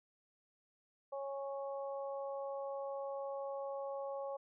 harmonic tone, 275.9 Hz, C#4, 8 cents flat, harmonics 2 / 3 / 4, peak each -40 / -47 / -50 dBFS, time 1.12-4.37 s, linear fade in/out 10 ms, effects none

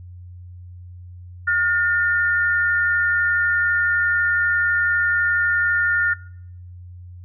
sine tone pair together, 1428.5 / 1806 Hz, F6 / A6, +39 / +45 cents, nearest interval major third, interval 406 cents, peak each -17 / -21 dBFS, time 1.47-6.14 s, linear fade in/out 10 ms, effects noise-tail reverb RT60 0.7 s tail -23 dB re dry + added 89 Hz sine -36 dBFS peak until 7.24 s

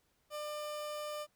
30% pulse tone, 598 Hz, D5, 31 cents sharp, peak -36 dBFS, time 0.3-1.27 s, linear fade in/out 50 ms, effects pink hiss -75 dBFS RMS until 1.35 s

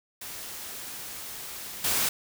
white noise with level steps, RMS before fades -39 / -26 dBFS, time 0.21-2.09 s, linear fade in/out 5 ms, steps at 1.84 s, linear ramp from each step 5 ms, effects none

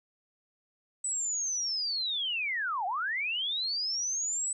sine linear two-way sweep, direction down then up, 8040 to 698.5 to 8040 Hz, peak -29 dBFS, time 1.04-4.53 s, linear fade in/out 5 ms, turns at 2.86 s, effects none

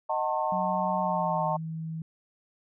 sine chord, D# diminished seventh, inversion none, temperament just, 622.3 / 746.7 / 896 / 1075.3 Hz, D#5 / F#5 / A5 / C6, 0 / +16 / +31 / +47 cents, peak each -31 / -32 / -29 / -33 dBFS, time 0.09-1.57 s, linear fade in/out 10 ms
sine tone with pitch glide, 185 to 161.05 Hz, F#3 to E3, 0 to -40 cents, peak -32 dBFS, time 0.52-2.02 s, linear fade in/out 2 ms, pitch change -240 cents, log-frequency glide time 1.01-1.48 s
effects none

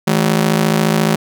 sawtooth ring-modulated tone, 188.2 Hz, F#3, 30 cents sharp, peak -5 dBFS, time 0.07-1.16 s, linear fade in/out 5 ms, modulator 27.2 Hz, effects none

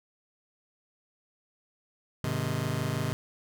sawtooth chord, Ab major, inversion none, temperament just, 103.83 / 129.78 / 155.74 Hz, Ab2 / C3 / Eb3, 0 / -14 / +2 cents, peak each -30 / -27 / -29 dBFS, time 2.24-3.13 s, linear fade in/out 0 ms, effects none

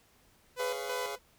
sawtooth tone with tremolo, 500 Hz, B4, 21 cents sharp, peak -29 dBFS, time 0.56-1.19 s, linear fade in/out 50 ms, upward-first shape square, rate 3 Hz, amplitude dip 65%
sawtooth chord, C# dominant seventh, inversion second, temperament just, 415.8 / 498.9 / 554.4 / 693 Hz, G#4 / B4 / C#5 / E#5, +2 / +17 / 0 / -14 cents, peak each -36 / -40 / -39 / -39 dBFS, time 0.59-1.16 s, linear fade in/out 10 ms
effects pink hiss -65 dBFS RMS until 1.38 s

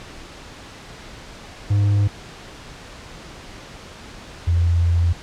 triangle / sine tone pair in turn, 101.8 / 85.41 Hz, G#2 / F2, -34 / -38 cents, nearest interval minor third, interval 304 cents, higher first, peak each -12 / -14 dBFS, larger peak first, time 1.7-2.08 / 4.47-5.13 s, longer second, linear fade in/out 10 ms, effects pink hiss -39 dBFS RMS until 5.22 s + low-pass 6000 Hz 12 dB/octave

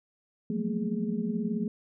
sine tone cluster, 172.7 / 184.2 / 217.8 / 236.5 / 415.4 Hz, F3 / F#3 / A3 / A#3 / G#4, -19 / -7 / -17 / +25 / 0 cents, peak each -38 / -35 / -30 / -35 / -38 dBFS, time 0.5-1.68 s, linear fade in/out 2 ms, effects none

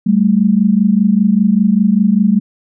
sine tone pair together, 193.43 / 218.5 Hz, G3 / A3, -23 / -12 cents, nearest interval major second, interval 211 cents, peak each -11 dBFS, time 0.06-2.4 s, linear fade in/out 10 ms, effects none

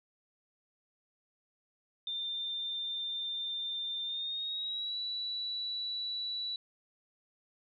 sine tone with pitch glide, 3592 to 3940 Hz, A7 to B7, +35 to -5 cents, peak -34 dBFS, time 2.07-6.56 s, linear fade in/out 2 ms, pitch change +160 cents, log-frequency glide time 4.03-4.98 s, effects none

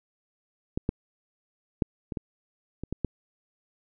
clicks, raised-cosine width 3 ms, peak -14 / -12 / -9 / -20 / -18 / -21 / -17 / -13 dBFS, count 8, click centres 0.775 / 0.891 / 1.822 / 2.122 / 2.172 / 2.836 / 2.926 / 3.047 s, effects none

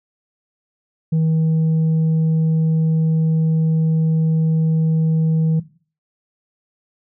sine tone, 160 Hz, D#3, 49 cents sharp, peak -11 dBFS, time 1.12-5.6 s, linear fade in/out 10 ms, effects noise-tail reverb RT60 0.4 s tail -17 dB re dry + tanh soft clip ceiling -13 dBFS

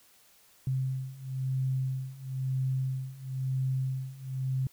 sine beating tone pair, 130.8 / 131.8 Hz, C3 / C3, 0 / +13 cents, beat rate 1 Hz, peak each -33 / -31 dBFS, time 0.67-4.67 s, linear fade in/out 2 ms, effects white hiss -61 dBFS RMS until 4.72 s

